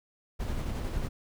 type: noise with tremolo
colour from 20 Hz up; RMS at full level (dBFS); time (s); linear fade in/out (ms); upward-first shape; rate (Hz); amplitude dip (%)
brown; -31; 0.39-1.09; 20; square; 11; 25
effects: none